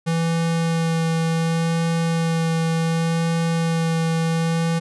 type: tone with vibrato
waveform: square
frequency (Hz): 164.81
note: E3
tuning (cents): 0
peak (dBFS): -19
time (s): 0.06-4.8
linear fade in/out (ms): 20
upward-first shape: sine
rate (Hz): 0.68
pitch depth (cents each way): 12
effects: resampled to 24000 Hz